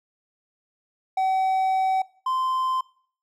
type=tone pair in turn; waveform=triangle; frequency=760 / 1037.2 Hz; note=F#5 / C6; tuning=+46 / -15 cents; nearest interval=perfect fourth; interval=539 cents; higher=second; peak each=-18 / -20 dBFS; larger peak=first; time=1.17-2.02 / 2.26-2.81 s; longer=first; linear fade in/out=5 ms; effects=noise-tail reverb RT60 0.5 s tail -21 dB re dry